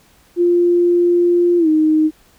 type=tone with pitch glide; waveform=sine; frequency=349.2 to 311.1 Hz; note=F4 to D#4; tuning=0 to 0 cents; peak=-10 dBFS; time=0.36-2.11 s; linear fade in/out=50 ms; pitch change=-200 cents; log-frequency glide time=1.58-1.68 s; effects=pink hiss -52 dBFS RMS until 2.38 s